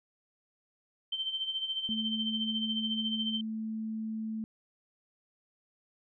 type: tone with tremolo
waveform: sine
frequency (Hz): 3111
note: G7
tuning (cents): -14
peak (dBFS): -29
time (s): 1.12-3.41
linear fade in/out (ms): 5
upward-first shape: sine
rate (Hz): 14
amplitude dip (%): 65
type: tone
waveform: sine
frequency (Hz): 220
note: A3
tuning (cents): 0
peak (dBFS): -33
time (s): 1.89-4.44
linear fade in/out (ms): 0
effects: none